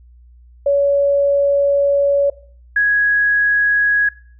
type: tone pair in turn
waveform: sine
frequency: 564 / 1663.9 Hz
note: C#5 / G#6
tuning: +30 / +3 cents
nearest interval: octave + perfect fifth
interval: 1873 cents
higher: second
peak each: -11 dBFS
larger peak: neither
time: 0.66-2.3 / 2.76-4.09 s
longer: first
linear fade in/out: 5 ms
effects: noise-tail reverb RT60 0.5 s tail -19 dB re dry + added 60 Hz sine -42 dBFS peak until 4.39 s